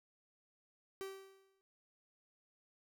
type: tone with exponential decay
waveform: 45% pulse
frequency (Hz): 386.9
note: G4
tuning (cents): -23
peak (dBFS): -40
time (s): 1.01-1.61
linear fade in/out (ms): 0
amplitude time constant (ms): 130
effects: none